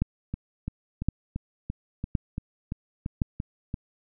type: two click trains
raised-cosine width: 5 ms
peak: -18 / -11 dBFS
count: 11 / 4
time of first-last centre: 0.34-3.741 / 0.02-3.218 s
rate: 2.94 / 0.938 Hz
effects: none